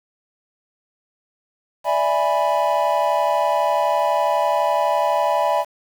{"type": "chord", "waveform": "triangle", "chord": "E dominant seventh", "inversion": "third", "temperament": "equal", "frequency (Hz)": [587.3, 659.3, 830.6, 987.8], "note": ["D5", "E5", "G#5", "B5"], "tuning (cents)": [0, 0, 0, 0], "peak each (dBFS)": -20, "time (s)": [1.84, 5.65], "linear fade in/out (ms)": 50, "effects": ["7-bit"]}